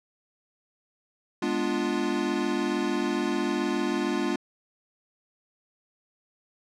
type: chord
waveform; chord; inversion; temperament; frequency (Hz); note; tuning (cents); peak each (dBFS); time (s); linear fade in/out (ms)
square; G# diminished seventh; none; equal; 207.7 / 246.9 / 293.7 / 349.2; G#3 / B3 / D4 / F4; 0 / 0 / 0 / 0; -33 / -32 / -31 / -30; 1.42-4.36; 5
effects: low-pass 6000 Hz 12 dB/octave